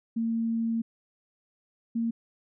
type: tone pair in turn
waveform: sine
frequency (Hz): 228.1 / 230.1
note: A#3 / A#3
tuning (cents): -37 / -22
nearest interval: unison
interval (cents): 15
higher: second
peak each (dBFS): -25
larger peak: neither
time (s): 0.16-0.82 / 1.95-2.11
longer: first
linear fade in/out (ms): 10
effects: none